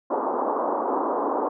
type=band-pass noise; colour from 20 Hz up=white; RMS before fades=-25 dBFS; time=0.1-1.49 s; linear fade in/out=10 ms; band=250 to 1100 Hz; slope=48 dB/octave; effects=none